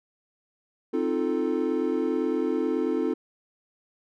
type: chord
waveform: triangle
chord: F dominant seventh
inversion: second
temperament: equal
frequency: 261.6 / 311.1 / 349.2 / 440 Hz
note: C4 / Eb4 / F4 / A4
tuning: 0 / 0 / 0 / 0 cents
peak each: -27 dBFS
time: 0.93-3.14 s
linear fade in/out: 10 ms
effects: none